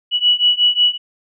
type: beating tone pair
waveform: sine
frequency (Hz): 2937 / 2942.5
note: F#7 / F#7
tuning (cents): -13 / -10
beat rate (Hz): 5.5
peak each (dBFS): -15 / -14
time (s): 0.11-0.98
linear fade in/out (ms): 50
effects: none